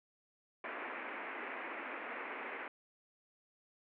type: band-pass noise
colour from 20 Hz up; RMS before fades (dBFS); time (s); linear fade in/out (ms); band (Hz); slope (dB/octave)
white; -44; 0.64-2.68; 2; 240 to 2400; 48
effects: none